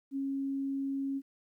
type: tone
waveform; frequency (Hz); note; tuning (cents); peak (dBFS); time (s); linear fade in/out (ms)
sine; 273.5; C#4; -23; -31; 0.11-1.22; 50
effects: 12-bit